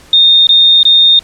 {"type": "tone bursts", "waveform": "sine", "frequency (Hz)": 3664, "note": "A#7", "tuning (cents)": -31, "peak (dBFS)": -3, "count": 3, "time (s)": [0.13, 1.192], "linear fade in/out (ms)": 2, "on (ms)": 340, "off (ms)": 21, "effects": ["pink hiss -40 dBFS RMS until 1.23 s", "low-pass 10000 Hz 12 dB/octave"]}